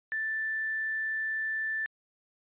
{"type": "tone with quantisation", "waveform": "sine", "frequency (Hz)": 1764, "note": "A6", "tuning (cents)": 4, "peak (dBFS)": -29, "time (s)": [0.12, 1.86], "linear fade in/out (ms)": 0, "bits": 9, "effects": ["resampled to 8000 Hz"]}